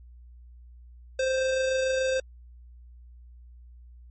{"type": "tone with amplitude modulation", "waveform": "square", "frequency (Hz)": 523.3, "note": "C5", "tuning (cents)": 0, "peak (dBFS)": -23, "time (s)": [1.19, 2.2], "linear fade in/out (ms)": 5, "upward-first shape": "sine", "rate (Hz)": 26.9, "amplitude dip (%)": 25, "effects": ["added 60 Hz sine -46 dBFS peak until 4.1 s", "MP3 32 kbps"]}